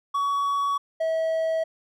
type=tone pair in turn; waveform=triangle; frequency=1127 / 646.5 Hz; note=C#6 / E5; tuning=+28 / -34 cents; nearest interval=minor seventh; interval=962 cents; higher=first; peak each=-20 dBFS; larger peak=neither; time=0.14-0.78 / 1-1.64 s; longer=neither; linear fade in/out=10 ms; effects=none